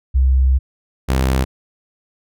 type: tone pair in turn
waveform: sine / sawtooth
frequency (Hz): 65.41 / 65.41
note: C2 / C2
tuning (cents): 0 / 0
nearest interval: unison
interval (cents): 0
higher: neither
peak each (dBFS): -10 / -10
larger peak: neither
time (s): 0.14-0.59 / 1.08-1.45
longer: first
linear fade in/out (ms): 20
effects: none